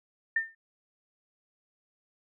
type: tone with exponential decay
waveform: sine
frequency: 1805 Hz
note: A6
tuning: 44 cents sharp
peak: -21 dBFS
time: 0.36-0.55 s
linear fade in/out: 5 ms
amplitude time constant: 40 ms
effects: none